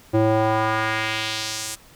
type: tone with band-pass filter sweep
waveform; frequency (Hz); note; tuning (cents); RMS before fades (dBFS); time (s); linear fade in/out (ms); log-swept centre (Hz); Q
square; 109.9; A2; -2; -22; 0.13-1.76; 20; 400 to 8800; 1.4
effects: pink hiss -50 dBFS RMS until 1.95 s